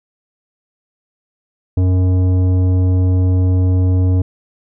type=tone with tanh clipping; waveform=triangle; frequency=92 Hz; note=F#2; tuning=9 cents flat; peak=-12 dBFS; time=1.77-4.22 s; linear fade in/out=5 ms; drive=16 dB; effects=none